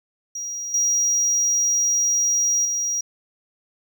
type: tone with level steps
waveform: triangle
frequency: 5730 Hz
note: F8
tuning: 44 cents sharp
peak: -26 / -16 / -20 dBFS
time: 0.35-3.01 s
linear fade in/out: 5 ms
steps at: 0.74 / 2.65 s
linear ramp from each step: 2 ms
effects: none